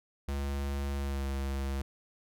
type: tone with pitch glide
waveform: square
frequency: 69.9 to 68.19 Hz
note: C#2 to C#2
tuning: +15 to -28 cents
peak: -32 dBFS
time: 0.28-1.82 s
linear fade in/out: 5 ms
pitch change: -43 cents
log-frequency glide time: 0.96-1.26 s
effects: none